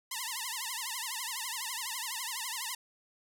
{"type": "tone with vibrato", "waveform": "5% pulse", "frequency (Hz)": 966, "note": "B5", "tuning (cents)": -39, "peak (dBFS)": -23, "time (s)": [0.11, 2.75], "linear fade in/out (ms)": 5, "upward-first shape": "triangle", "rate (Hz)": 12, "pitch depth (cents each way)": 210, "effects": []}